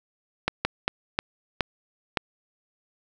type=slowing click train; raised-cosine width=0.3 ms; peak=-6 dBFS; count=6; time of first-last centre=0.48-2.172 s; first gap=170 ms; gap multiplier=1.35; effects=none